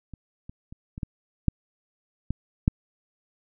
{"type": "clicks", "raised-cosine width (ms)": 5, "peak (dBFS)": [-27, -27, -29, -24, -16, -7, -14, -6], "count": 8, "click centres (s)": [0.137, 0.495, 0.725, 0.979, 1.032, 1.483, 2.306, 2.679], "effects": []}